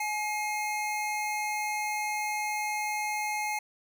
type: tone pair together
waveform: square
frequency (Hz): 845.3 / 2135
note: G#5 / C7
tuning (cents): +30 / +34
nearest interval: octave + major third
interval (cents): 1604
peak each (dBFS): -32 / -34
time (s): 0-3.59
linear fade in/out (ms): 5
effects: none